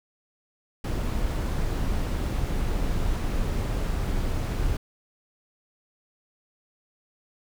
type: noise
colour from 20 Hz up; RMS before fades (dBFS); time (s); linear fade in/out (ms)
brown; -26; 0.84-4.77; 5
effects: none